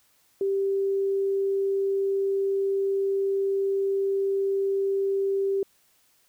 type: tone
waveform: sine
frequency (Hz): 392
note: G4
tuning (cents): 0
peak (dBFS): -22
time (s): 0.41-5.63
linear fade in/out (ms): 2
effects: white hiss -64 dBFS RMS until 6.28 s